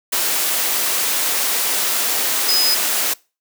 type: tone in noise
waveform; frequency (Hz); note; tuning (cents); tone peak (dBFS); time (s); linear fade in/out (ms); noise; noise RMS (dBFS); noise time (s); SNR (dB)
sine; 5030; D#8; +18; -15; 2.48-2.75; 10; white; -19; 0.12-3.14; +1
effects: noise-tail reverb RT60 0.3 s tail -23 dB re dry + high-pass 300 Hz 12 dB/octave